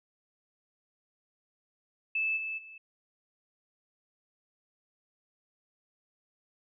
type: tone with level steps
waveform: sine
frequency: 2624 Hz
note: E7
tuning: 9 cents flat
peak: -27 / -33 / -46 dBFS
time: 2.15-2.78 s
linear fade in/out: 5 ms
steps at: 2.36 / 2.57 s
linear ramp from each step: 20 ms
effects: none